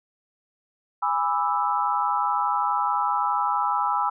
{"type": "chord", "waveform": "sine", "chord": "E dominant seventh", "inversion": "first", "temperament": "just", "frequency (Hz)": [824.1, 988.9, 1186.7, 1318.5], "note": ["G#5", "B5", "D6", "E6"], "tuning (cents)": [-14, 2, 18, 0], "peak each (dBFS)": [-26, -25, -31, -26], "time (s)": [1.02, 4.1], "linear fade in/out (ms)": 10, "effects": []}